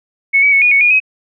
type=tone with pitch steps; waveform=sine; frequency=2205 / 2275 / 2208 / 2452 / 2219 / 2436 / 2537 Hz; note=C#7 / C#7 / C#7 / D#7 / C#7 / D#7 / D#7; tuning=-10 / +44 / -7 / -26 / +1 / -37 / +33 cents; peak=-7 dBFS; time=0.33-1.002 s; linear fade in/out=20 ms; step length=96 ms; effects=none